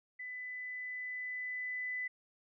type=tone with level ramp; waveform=sine; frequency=2000 Hz; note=B6; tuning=21 cents sharp; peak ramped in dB=-41 to -35 dBFS; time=0.19-2.08 s; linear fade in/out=10 ms; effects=none

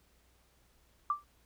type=tone with exponential decay; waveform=sine; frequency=1174.7 Hz; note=D6; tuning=in tune; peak=-24 dBFS; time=1.1-1.24 s; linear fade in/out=2 ms; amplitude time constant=29 ms; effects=added 60 Hz sine -69 dBFS peak until 1.45 s + pink hiss -69 dBFS RMS until 1.45 s

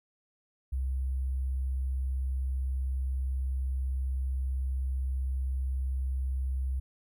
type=tone with sample-and-hold; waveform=sine; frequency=65.41 Hz; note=C2; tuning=in tune; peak=-28 dBFS; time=0.72-6.8 s; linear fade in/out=10 ms; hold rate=11025 Hz; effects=none

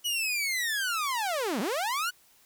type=linear two-way sweep; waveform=sawtooth; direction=down then up; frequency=2960 to 180.7 to 1503 Hz; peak=-24 dBFS; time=0.04-2.11 s; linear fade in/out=20 ms; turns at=1.6 s; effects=white hiss -61 dBFS RMS until 2.45 s

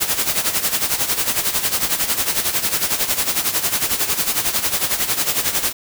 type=noise with tremolo; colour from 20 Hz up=white; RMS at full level=-17 dBFS; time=0-5.73 s; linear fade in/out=20 ms; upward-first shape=sine; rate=11 Hz; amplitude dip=70%; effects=none

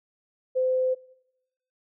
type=tone; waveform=sine; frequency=514 Hz; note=C5; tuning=31 cents flat; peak=-21 dBFS; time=0.55-0.95 s; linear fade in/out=20 ms; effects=noise-tail reverb RT60 0.9 s tail -22 dB re dry

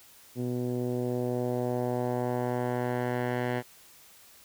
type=tone with low-pass filter sweep; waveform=10% pulse; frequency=123.47 Hz; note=B2; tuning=in tune; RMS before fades=-30 dBFS; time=0.35-3.63 s; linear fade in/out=50 ms; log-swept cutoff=300 to 2200 Hz; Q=1.2; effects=white hiss -55 dBFS RMS until 4.44 s

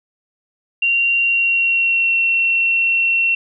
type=tone with pitch glide; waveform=sine; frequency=2762 to 2719 Hz; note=F7 to F7; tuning=-20 to -47 cents; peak=-13 dBFS; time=0.82-3.35 s; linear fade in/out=5 ms; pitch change=-27 cents; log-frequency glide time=1.19-2.15 s; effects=none

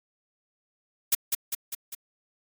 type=noise with echo; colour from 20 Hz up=blue; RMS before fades=-21 dBFS; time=1.12-1.15 s; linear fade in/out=5 ms; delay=200 ms; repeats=4; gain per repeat=-4 dB; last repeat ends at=1.95 s; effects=Opus 48 kbps

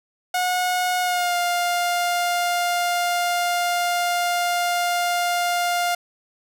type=tone with pitch glide; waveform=sawtooth; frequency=726 to 702.9 Hz; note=F#5 to F5; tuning=-33 to +11 cents; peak=-16 dBFS; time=0.34-5.95 s; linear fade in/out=5 ms; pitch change=-56 cents; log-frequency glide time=1.01-1.36 s; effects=none

